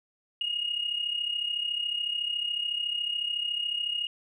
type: tone with amplitude modulation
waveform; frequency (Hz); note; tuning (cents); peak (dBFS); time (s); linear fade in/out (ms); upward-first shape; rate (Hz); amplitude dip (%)
sine; 2866; F7; +44; -24; 0.41-4.07; 2; sine; 33.9; 70
effects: tanh soft clip ceiling -20 dBFS

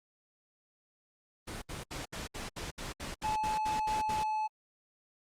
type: noise bursts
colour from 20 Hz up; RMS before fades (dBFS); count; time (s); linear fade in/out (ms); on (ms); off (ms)
pink; -40; 13; 1.47-4.236; 10; 150; 68
type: tone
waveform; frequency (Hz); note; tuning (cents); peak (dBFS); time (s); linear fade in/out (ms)
triangle; 863; A5; -34; -28; 3.23-4.48; 20
effects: low-pass 9000 Hz 12 dB/octave + Opus 32 kbps

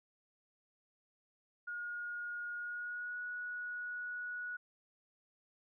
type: tone with pitch glide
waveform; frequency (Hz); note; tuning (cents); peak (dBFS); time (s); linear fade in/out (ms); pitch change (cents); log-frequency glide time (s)
sine; 1434 to 1462.4; F6 to F#6; +45 to -21; -39; 1.67-4.57; 10; +34; 2.56-3.18
effects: none

